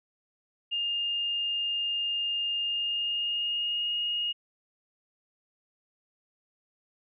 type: tone with pitch glide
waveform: sine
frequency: 2820 to 2863 Hz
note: F7 to F7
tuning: +16 to +42 cents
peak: -27 dBFS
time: 0.71-4.33 s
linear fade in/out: 20 ms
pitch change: +26 cents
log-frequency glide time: 2.61-3.96 s
effects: none